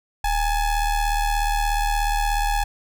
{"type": "ring-modulated tone", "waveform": "square", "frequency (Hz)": 427.4, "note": "G#4", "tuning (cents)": 50, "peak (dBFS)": -17, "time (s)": [0.24, 2.64], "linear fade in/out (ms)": 5, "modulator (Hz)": 389, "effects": []}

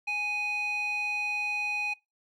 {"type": "tone with band-pass filter", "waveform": "square", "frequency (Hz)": 830.6, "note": "G#5", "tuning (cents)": 0, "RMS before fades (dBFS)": -31, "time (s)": [0.07, 1.94], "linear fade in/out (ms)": 10, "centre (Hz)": 2300, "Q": 4.5, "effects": ["noise-tail reverb RT60 0.2 s tail -21 dB re dry"]}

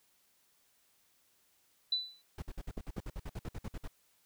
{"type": "tone with exponential decay", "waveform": "sine", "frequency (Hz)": 3983, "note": "B7", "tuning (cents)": 14, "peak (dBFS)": -26, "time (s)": [1.92, 2.22], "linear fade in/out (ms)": 5, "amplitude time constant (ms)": 64}
{"type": "noise bursts", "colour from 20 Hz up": "brown", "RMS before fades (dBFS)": -40, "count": 16, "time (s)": [2.38, 3.877], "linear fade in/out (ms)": 5, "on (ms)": 42, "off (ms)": 55}
{"type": "clicks", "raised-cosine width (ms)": 2, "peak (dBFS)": -26, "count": 2, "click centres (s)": [2.778, 2.982]}
{"effects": ["white hiss -71 dBFS RMS until 4.25 s"]}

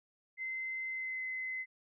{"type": "tone with pitch glide", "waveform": "sine", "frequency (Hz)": [2065, 2045], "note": ["C7", "C7"], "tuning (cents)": [-23, -40], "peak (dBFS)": -36, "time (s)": [0.37, 1.66], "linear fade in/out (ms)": 50, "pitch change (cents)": -17, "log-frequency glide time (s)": [0.88, 1.23], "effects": []}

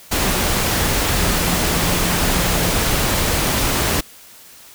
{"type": "tone in noise", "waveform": "sine", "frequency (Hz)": 174.61, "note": "F3", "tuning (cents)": 0, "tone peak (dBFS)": -26, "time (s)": [1.21, 2.73], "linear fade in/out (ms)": 10, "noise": "pink", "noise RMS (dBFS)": -18, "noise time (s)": [0.11, 4.01], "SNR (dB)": -11, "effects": ["white hiss -43 dBFS RMS until 4.74 s"]}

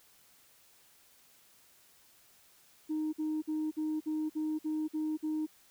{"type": "tone bursts", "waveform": "sine", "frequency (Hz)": 309.7, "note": "D#4", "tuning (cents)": -8, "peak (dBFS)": -29, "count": 9, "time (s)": [2.89, 5.466], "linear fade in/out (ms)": 20, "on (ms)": 240, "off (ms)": 52, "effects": ["tanh soft clip ceiling -28 dBFS", "white hiss -63 dBFS RMS until 5.7 s"]}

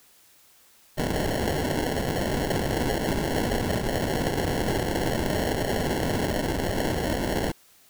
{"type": "noise with sample-and-hold", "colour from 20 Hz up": "white", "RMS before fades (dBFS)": -26, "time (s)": [0.97, 7.52], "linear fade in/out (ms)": 10, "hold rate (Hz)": 1225, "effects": ["white hiss -57 dBFS RMS until 7.89 s"]}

